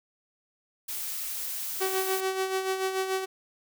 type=noise; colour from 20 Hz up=blue; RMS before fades=-34 dBFS; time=0.88-2.21 s; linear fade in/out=10 ms
type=tone with tremolo; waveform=sawtooth; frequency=380 Hz; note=F#4; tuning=46 cents sharp; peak=-21 dBFS; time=1.8-3.26 s; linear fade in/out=20 ms; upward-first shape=sine; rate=6.9 Hz; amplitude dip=55%
effects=none